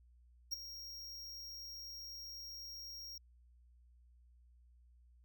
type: tone with ADSR envelope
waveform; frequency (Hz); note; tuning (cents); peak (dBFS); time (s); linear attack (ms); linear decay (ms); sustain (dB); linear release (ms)
square; 5588; F8; 0; -34; 0.51-3.18; 22; 12; -13; 4
effects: added 60 Hz sine -62 dBFS peak until 5.24 s